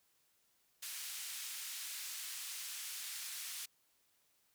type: band-pass noise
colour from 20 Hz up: white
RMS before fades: -45 dBFS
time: 0.82-3.66 s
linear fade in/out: 10 ms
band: 1900 to 12000 Hz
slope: 12 dB/octave
effects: white hiss -75 dBFS RMS until 4.54 s